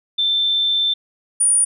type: tone pair in turn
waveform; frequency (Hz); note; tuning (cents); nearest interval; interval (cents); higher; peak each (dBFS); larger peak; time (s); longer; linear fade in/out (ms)
sine; 3552 / 9483; A7 / D9; +16 / +16; octave + perfect fourth; 1700; second; -15 / -12; second; 0.18-0.94 / 1.4-1.65; first; 10
effects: none